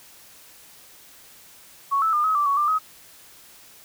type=tone with pitch steps; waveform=sine; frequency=1111 / 1311 / 1206 / 1276 / 1170 / 1118 / 1188 / 1268 Hz; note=C#6 / E6 / D6 / D#6 / D6 / C#6 / D6 / D#6; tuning=+4 / -10 / +46 / +43 / -7 / +14 / +20 / +32 cents; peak=-18 dBFS; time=1.91-2.79 s; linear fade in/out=20 ms; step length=110 ms; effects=white hiss -49 dBFS RMS until 3.84 s